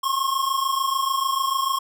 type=tone pair together; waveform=square; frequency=1067.2 / 1094 Hz; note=C6 / C#6; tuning=+34 / -23 cents; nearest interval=unison; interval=43 cents; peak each=-24 / -25 dBFS; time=0.03-1.79 s; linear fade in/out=10 ms; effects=none